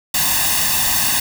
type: noise with comb filter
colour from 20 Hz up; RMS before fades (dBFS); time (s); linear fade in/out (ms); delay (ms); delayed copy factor
white; -17; 0.14-1.2; 5; 1.1; +0.8
effects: none